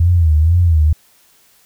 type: tone with vibrato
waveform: sine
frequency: 82.2 Hz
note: E2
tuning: 4 cents flat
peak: -8 dBFS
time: 0-0.93 s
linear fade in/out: 5 ms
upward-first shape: sine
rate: 2.1 Hz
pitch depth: 130 cents each way
effects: white hiss -52 dBFS RMS until 1.65 s